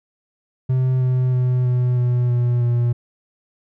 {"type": "tone with pitch steps", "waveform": "triangle", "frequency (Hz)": [129, 127.44, 125.91, 124.39, 122.89, 121.41, 119.94], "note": ["C3", "C3", "B2", "B2", "B2", "B2", "A#2"], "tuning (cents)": [-24, -45, 34, 13, -8, -29, 50], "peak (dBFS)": -13, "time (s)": [0.69, 2.93], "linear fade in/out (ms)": 10, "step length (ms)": 320, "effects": []}